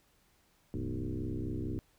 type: tone with frequency modulation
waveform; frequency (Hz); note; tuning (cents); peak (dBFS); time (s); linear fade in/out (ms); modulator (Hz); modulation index
sine; 110; A2; 0; -33; 0.74-1.79; 0; 64.5; 4
effects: pink hiss -69 dBFS RMS until 1.98 s